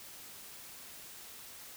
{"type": "silence", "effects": ["white hiss -50 dBFS RMS until 1.76 s"]}